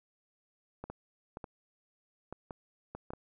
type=clicks; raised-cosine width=1 ms; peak=-27 dBFS; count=9; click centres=0.84 / 0.9 / 1.371 / 1.442 / 2.326 / 2.508 / 2.95 / 3.105 / 3.135 s; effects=none